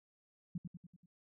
sine tone with echo, 174.61 Hz, F3, in tune, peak -36 dBFS, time 0.55-0.58 s, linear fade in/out 5 ms, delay 96 ms, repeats 5, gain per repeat -5 dB, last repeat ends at 1.06 s, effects none

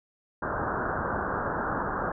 white low-pass noise, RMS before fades -30 dBFS, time 0.42-2.12 s, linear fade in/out 5 ms, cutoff 1600 Hz, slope 96 dB/octave, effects none

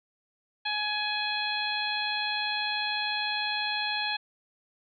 harmonic tone with a mistuned harmonic, 840 Hz, G#5, 19 cents sharp, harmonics 1 / 2 / 3 / 4 / 5, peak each -34 / -34 / -34 / -34 / -34 dBFS, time 0.65-4.17 s, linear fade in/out 10 ms, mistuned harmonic 5, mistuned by -22 cents, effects none

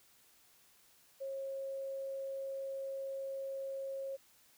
sine tone, 542 Hz, C#5, 39 cents flat, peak -38 dBFS, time 1.2-4.17 s, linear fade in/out 20 ms, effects white hiss -66 dBFS RMS until 4.57 s

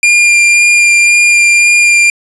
45% pulse tone with vibrato, 2400 Hz, D7, 37 cents sharp, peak -4 dBFS, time 0.03-2.1 s, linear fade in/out 2 ms, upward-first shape sine, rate 1.9 Hz, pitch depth 9 cents each way, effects resampled to 22050 Hz + 7-bit

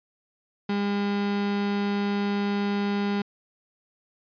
35% pulse tone, 202.3 Hz, G#3, 45 cents flat, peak -22 dBFS, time 0.69-3.22 s, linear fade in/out 5 ms, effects resampled to 11025 Hz

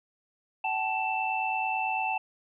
sine tone cluster, 761 / 870 / 2662 Hz, F#5 / A5 / E7, +48 / -20 / +16 cents, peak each -31 dBFS, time 0.64-2.18 s, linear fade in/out 5 ms, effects none

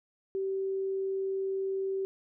sine tone, 386 Hz, G4, 27 cents flat, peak -29 dBFS, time 0.35-2.05 s, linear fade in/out 0 ms, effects none

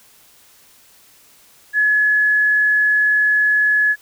sine tone with frequency modulation, 1700 Hz, G#6, 40 cents sharp, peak -12 dBFS, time 1.73-3.96 s, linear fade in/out 50 ms, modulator 38.2 Hz, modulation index 0.22, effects white hiss -50 dBFS RMS until 4.01 s

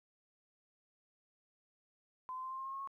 sine tone with pitch steps, 1023 / 1033.1 / 1043.3 / 1053.6 / 1064 / 1074.5 / 1085.1 / 1095.8 Hz, C6 / C6 / C6 / C6 / C6 / C6 / C#6 / C#6, -39 / -22 / -5 / +12 / +29 / +46 / -37 / -20 cents, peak -40 dBFS, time 2.29-2.874 s, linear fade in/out 0 ms, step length 73 ms, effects 13-bit

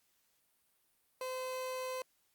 30% pulse tone, 514 Hz, C5, 31 cents flat, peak -35 dBFS, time 1.21-2.02 s, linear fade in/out 2 ms, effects white hiss -75 dBFS RMS until 2.34 s + Opus 48 kbps

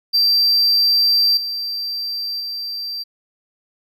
triangle tone with level steps, 4698 Hz, D8, in tune, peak -11 / -21 / -23 dBFS, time 0.13-3.04 s, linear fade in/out 20 ms, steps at 1.37 / 2.4 s, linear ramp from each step 2 ms, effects none

